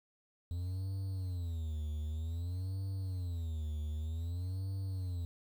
triangle tone with vibrato, 85.5 Hz, F2, 36 cents flat, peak -33 dBFS, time 0.51-5.25 s, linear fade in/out 0 ms, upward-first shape sine, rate 0.53 Hz, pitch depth 210 cents each way, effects 10-bit

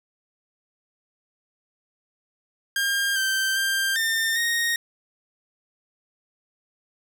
sawtooth tone with pitch steps, 1607 / 1559 / 1585 / 1806 / 1863 Hz, G6 / G6 / G6 / A6 / A#6, +43 / -10 / +19 / +45 / -2 cents, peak -18 dBFS, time 2.76-4.76 s, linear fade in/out 2 ms, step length 400 ms, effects none

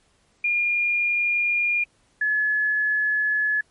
sine tone pair in turn, 2416 / 1708.4 Hz, D7 / G#6, +48 / +48 cents, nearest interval tritone, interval 600 cents, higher first, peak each -19 / -19 dBFS, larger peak neither, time 0.44-1.84 / 2.21-3.61 s, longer neither, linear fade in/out 5 ms, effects pink hiss -63 dBFS RMS until 3.7 s + MP3 48 kbps

